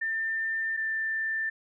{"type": "tone pair in turn", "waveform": "sine", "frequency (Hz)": [1794, 1779.6], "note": ["A6", "A6"], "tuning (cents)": [33, 19], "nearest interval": "unison", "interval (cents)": 14, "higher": "first", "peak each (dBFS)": -27, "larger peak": "neither", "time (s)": [[0.01, 0.77], [0.77, 1.5]], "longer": "first", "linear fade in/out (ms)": 10, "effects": []}